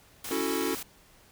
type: noise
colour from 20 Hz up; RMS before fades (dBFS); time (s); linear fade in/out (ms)
white; -38; 0.24-0.83; 5
type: clicks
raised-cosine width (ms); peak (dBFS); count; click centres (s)
0.5; -29; 2; 0.289 / 0.307
type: chord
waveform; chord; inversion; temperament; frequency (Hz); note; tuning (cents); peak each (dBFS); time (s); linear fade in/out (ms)
square; F# minor seventh; second; equal; 277.2 / 329.6 / 370 / 440; C#4 / E4 / F#4 / A4; 0 / 0 / 0 / 0; -34; 0.31-0.75; 2
effects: pink hiss -58 dBFS RMS until 1.31 s